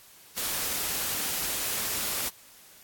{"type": "noise", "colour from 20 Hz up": "white", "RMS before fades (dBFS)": -30, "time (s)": [0.36, 2.3], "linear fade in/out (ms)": 20, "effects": ["white hiss -53 dBFS RMS until 2.83 s", "AAC 64 kbps"]}